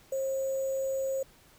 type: tone with sample-and-hold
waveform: sine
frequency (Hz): 536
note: C5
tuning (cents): +42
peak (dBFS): -28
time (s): 0.12-1.23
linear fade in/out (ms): 5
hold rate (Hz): 7350
effects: pink hiss -59 dBFS RMS until 1.58 s